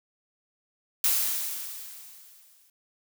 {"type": "noise with exponential decay", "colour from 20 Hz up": "blue", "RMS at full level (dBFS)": -22, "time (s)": [1.04, 2.7], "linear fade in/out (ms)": 2, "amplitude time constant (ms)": 360, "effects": []}